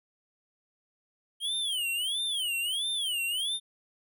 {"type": "tone with vibrato", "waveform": "square", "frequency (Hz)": 3136, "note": "G7", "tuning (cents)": 0, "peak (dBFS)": -29, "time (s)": [1.4, 3.6], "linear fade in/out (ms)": 50, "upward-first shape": "sine", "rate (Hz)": 1.5, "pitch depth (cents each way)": 240, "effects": []}